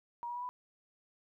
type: tone with pitch steps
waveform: sine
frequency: 950 / 963.8 / 977.8 / 992.1 Hz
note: A#5 / B5 / B5 / B5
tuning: +33 / -43 / -18 / +8 cents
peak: -37 dBFS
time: 0.23-0.49 s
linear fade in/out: 0 ms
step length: 65 ms
effects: 13-bit